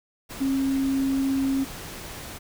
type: tone in noise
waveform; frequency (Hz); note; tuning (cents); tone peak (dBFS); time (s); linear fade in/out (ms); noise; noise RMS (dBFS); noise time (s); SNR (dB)
sine; 270; C#4; -45; -21; 0.4-1.65; 20; pink; -38; 0.29-2.39; +14
effects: none